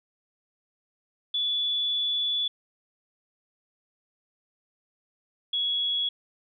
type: tone pair in turn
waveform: sine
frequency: 3442 / 3352 Hz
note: A7 / G#7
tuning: -39 / +15 cents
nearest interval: unison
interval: 46 cents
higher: first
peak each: -24 dBFS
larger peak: neither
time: 1.34-2.48 / 5.53-6.09 s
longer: first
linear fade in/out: 5 ms
effects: none